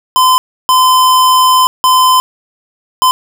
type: tone bursts at uneven times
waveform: square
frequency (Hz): 1024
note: C6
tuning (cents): -38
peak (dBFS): -6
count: 4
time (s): 0.16-0.38 / 0.69-1.67 / 1.84-2.2 / 3.02-3.11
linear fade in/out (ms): 0
effects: none